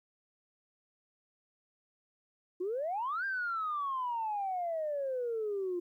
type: exponential two-way sweep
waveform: sine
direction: up then down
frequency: 345.6 to 1609 to 345.6 Hz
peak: -31 dBFS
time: 2.6-5.8 s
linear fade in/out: 10 ms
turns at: 3.25 s
effects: tanh soft clip ceiling -27 dBFS + 12-bit